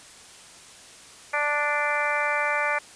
harmonic tone, 293.7 Hz, D4, in tune, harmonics 2 / 3 / 4 / 5 / 6 / 7 / 8, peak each -30 / -30 / -30 / -30 / -30 / -30 / -30 dBFS, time 1.33-2.79 s, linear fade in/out 10 ms, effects white hiss -47 dBFS RMS until 2.95 s + resampled to 22050 Hz

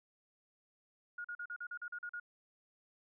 sine tone bursts, 1435 Hz, F6, 47 cents sharp, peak -40 dBFS, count 10, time 1.18-2.199 s, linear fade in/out 5 ms, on 65 ms, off 41 ms, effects none

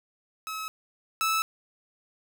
sawtooth tone pair in turn, 1288 / 1309 Hz, E6 / E6, -41 / -13 cents, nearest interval unison, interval 28 cents, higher second, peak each -29 / -20 dBFS, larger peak second, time 0.47-0.68 / 1.21-1.42 s, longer neither, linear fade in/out 0 ms, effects none

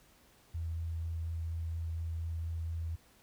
sine tone with vibrato, 82.41 Hz, E2, in tune, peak -34 dBFS, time 0.54-2.96 s, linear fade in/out 10 ms, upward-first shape triangle, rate 4.2 Hz, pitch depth 11 cents each way, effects pink hiss -64 dBFS RMS until 3.22 s

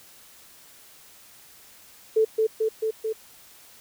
sine tone with echo, 440 Hz, A4, in tune, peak -16 dBFS, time 2.16-2.25 s, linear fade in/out 10 ms, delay 220 ms, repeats 4, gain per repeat -2 dB, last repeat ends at 3.13 s, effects white hiss -51 dBFS RMS until 3.8 s

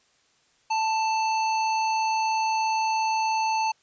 square tone, 883 Hz, A5, 6 cents sharp, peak -23 dBFS, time 0.7-3.72 s, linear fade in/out 10 ms, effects white hiss -64 dBFS RMS until 3.82 s + resampled to 16000 Hz

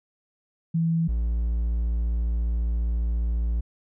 sine / triangle tone pair in turn, 164.81 / 57.33 Hz, E3 / A#1, 0 / -28 cents, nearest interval octave + tritone, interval 1828 cents, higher first, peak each -20 dBFS, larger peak neither, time 0.74-1.08 / 1.08-3.61 s, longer second, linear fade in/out 10 ms, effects none

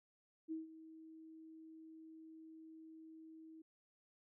sine tone with ADSR envelope, 320 Hz, D#4, 49 cents sharp, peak -39 dBFS, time 0.48-3.62 s, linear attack 37 ms, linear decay 150 ms, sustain -15 dB, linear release 6 ms, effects none

